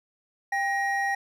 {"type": "tone pair together", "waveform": "triangle", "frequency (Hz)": [793, 1886], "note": ["G5", "A#6"], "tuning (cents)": [20, 20], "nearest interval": "octave + minor third", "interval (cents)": 1500, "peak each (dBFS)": -25, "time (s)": [0.52, 1.15], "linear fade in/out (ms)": 5, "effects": []}